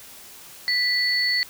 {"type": "tone pair together", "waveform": "sine", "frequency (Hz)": [1975.5, 4435], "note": ["B6", "C#8"], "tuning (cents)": [0, 0], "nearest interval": "octave + major second", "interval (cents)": 1400, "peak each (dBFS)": -22, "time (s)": [0.68, 1.43], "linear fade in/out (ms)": 0, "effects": ["white hiss -44 dBFS RMS until 1.49 s"]}